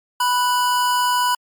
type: tone pair together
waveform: square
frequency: 987.8 / 1480 Hz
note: B5 / F#6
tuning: 0 / 0 cents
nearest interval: perfect fifth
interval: 700 cents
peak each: -17 / -26 dBFS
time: 0.2-1.35 s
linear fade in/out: 5 ms
effects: MP3 96 kbps